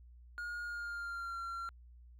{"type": "tone with pitch glide", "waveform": "triangle", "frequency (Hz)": [1430, 1370.2], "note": ["F6", "F6"], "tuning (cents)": [41, -33], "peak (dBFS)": -37, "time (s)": [0.38, 1.69], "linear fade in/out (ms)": 0, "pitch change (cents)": -74, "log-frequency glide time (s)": [0.63, 1.39], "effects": ["added 60 Hz sine -54 dBFS peak until 2.19 s"]}